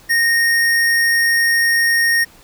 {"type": "tone", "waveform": "square", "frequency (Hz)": 1854, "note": "A#6", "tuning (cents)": -10, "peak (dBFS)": -13, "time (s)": [0.09, 2.25], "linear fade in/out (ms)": 20, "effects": ["pink hiss -46 dBFS RMS until 2.43 s"]}